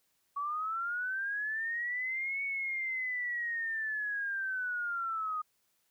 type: linear two-way sweep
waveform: sine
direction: up then down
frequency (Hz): 1126 to 2230 to 1233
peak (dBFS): -32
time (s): 0.36-5.42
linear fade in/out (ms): 10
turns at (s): 2.43
effects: white hiss -75 dBFS RMS until 5.9 s